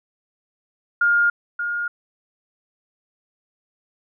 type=tone pair in turn; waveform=sine; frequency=1414 / 1421.5 Hz; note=F6 / F6; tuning=+21 / +30 cents; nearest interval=unison; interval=9 cents; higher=second; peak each=-14 / -22 dBFS; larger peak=first; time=1.01-1.3 / 1.59-1.88 s; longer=neither; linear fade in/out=5 ms; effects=none